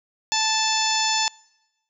harmonic tone, 878 Hz, A5, 4 cents flat, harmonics 1 / 2 / 3 / 4 / 5 / 6 / 7 / 8, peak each -25 / -31 / -29 / -28 / -29 / -26 / -31 / -28 dBFS, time 0.32-1.28 s, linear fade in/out 0 ms, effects noise-tail reverb RT60 1.0 s tail -26 dB re dry

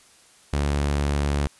sawtooth tone, 71.8 Hz, D2, 39 cents flat, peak -17 dBFS, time 0.53-1.47 s, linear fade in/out 0 ms, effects white hiss -54 dBFS RMS until 1.59 s + resampled to 24000 Hz

